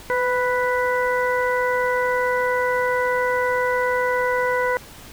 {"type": "harmonic tone with a mistuned harmonic", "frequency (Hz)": 493.9, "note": "B4", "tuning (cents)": 0, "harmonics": [1, 2, 3, 4], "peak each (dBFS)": [-21, -24, -26, -27], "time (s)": [0.1, 4.77], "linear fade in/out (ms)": 0, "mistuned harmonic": 1, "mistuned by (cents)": 26, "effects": ["pink hiss -42 dBFS RMS until 5.12 s"]}